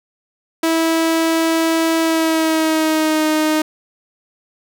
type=tone with pitch glide; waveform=sawtooth; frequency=326.3 to 309.8 Hz; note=E4 to D#4; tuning=-18 to -7 cents; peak=-10 dBFS; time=0.63-3.62 s; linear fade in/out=5 ms; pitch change=-89 cents; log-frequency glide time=2-3.26 s; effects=none